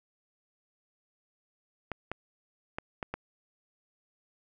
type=clicks; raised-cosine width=0.5 ms; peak=-19 dBFS; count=5; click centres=1.917 / 2.116 / 2.785 / 3.028 / 3.14 s; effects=none